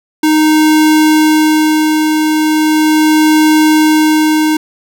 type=tone with tremolo; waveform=square; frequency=309.7 Hz; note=D#4; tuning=8 cents flat; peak=-6 dBFS; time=0.23-4.57 s; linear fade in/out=5 ms; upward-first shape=sine; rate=0.38 Hz; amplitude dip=35%; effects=none

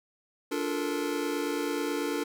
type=chord; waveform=square; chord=Bb major seventh; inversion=first; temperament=just; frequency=291.4 / 349.6 / 437 / 466.2 Hz; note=D4 / F4 / A4 / Bb4; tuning=-13 / +2 / -12 / 0 cents; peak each=-33 / -36 / -36 / -36 dBFS; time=0.51-2.24 s; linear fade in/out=10 ms; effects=none

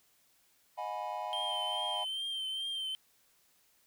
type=chord; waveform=triangle; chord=G# minor seventh; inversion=second; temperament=equal with one note detuned; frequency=622.3 / 722.3 / 830.6 / 987.8 Hz; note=D#5 / F#5 / G#5 / B5; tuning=0 / -42 / 0 / 0 cents; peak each=-41 / -39 / -38 / -39 dBFS; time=0.77-2.05 s; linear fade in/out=20 ms
type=tone with vibrato; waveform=triangle; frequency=3136 Hz; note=G7; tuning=in tune; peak=-33 dBFS; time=1.33-2.95 s; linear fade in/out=0 ms; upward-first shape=triangle; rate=2.4 Hz; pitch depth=42 cents each way
effects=white hiss -69 dBFS RMS until 3.86 s

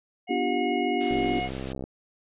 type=harmonic tone; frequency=722 Hz; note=F#5; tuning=43 cents flat; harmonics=1 / 3 / 4; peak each=-29 / -34 / -38 dBFS; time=0.27-1.5 s; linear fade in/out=50 ms
type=chord; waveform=sine; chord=G dominant seventh; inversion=first; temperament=equal; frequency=246.9 / 293.7 / 349.2 / 392 Hz; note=B3 / D4 / F4 / G4; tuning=0 / 0 / 0 / 0 cents; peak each=-30 dBFS; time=0.29-1.4 s; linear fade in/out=10 ms
type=noise; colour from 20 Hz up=white; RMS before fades=-39 dBFS; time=1-1.73 s; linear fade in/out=10 ms
type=click train; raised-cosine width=2 ms; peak=-21 dBFS; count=49; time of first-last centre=1.11-1.839 s; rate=65.8 Hz
effects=resampled to 8000 Hz

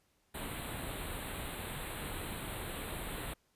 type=band-stop noise; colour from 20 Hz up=pink; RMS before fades=-41 dBFS; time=0.34-3.34 s; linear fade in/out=10 ms; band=4100 to 7900 Hz; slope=96 dB/octave; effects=pink hiss -74 dBFS RMS until 3.55 s + resampled to 32000 Hz

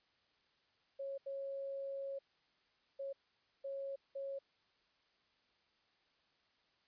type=tone bursts at uneven times; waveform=sine; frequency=549 Hz; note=C#5; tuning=17 cents flat; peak=-40 dBFS; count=5; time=0.99-1.18 / 1.26-2.19 / 2.99-3.13 / 3.64-3.96 / 4.15-4.39 s; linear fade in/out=10 ms; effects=white hiss -75 dBFS RMS until 6.87 s + resampled to 11025 Hz

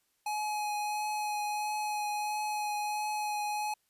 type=tone with vibrato; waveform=square; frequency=841 Hz; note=G#5; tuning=22 cents sharp; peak=-32 dBFS; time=0.26-3.74 s; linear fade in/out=5 ms; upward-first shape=triangle; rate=1.5 Hz; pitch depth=15 cents each way; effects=white hiss -75 dBFS RMS until 3.89 s + resampled to 32000 Hz

